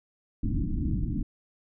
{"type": "low-pass noise", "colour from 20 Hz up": "pink", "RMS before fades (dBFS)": -28, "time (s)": [0.43, 1.23], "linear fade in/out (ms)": 5, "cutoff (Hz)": 320, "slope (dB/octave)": 96, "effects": []}